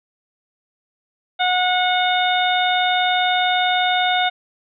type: harmonic tone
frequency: 729 Hz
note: F#5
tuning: 26 cents flat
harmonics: 1 / 2 / 3 / 4 / 5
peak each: -18 / -23 / -25 / -29 / -22 dBFS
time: 1.39-4.3 s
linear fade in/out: 20 ms
effects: none